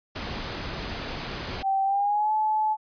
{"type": "noise", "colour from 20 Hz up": "pink", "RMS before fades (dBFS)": -33, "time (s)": [0.15, 1.63], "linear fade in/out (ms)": 10}
{"type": "tone with pitch glide", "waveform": "sine", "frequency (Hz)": [777, 862.1], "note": ["G5", "A5"], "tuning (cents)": [-16, -36], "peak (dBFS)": -21, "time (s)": [1.62, 2.77], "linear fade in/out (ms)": 50, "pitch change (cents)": 180, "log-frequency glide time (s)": [1.84, 2.32]}
{"effects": ["resampled to 11025 Hz"]}